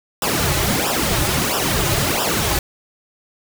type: noise with flanger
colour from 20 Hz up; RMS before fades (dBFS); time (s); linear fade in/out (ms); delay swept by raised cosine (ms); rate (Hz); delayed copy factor
pink; -19; 0.22-2.59; 2; 0.46 to 4.36; 1.5; -0.95
effects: none